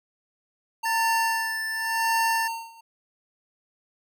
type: tone with tremolo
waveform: square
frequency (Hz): 913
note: A#5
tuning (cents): -36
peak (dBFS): -22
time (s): 0.83-2.81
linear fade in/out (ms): 10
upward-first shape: sine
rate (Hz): 0.91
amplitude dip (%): 95
type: tone with pitch glide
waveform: square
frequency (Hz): 1760 to 1771.2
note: A6 to A6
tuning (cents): 0 to +11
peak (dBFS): -28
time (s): 0.85-2.48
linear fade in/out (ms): 10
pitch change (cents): +11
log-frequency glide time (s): 1.48-2.14
effects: none